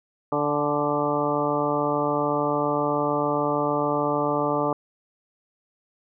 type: harmonic tone with a mistuned harmonic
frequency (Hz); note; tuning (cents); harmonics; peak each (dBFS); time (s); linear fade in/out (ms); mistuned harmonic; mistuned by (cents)
146.83; D3; 0; 1 / 2 / 3 / 4 / 5 / 6 / 7 / 8; -33 / -28 / -28 / -27 / -32 / -29 / -33 / -29; 0.32-4.73; 2; 6; -17
effects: none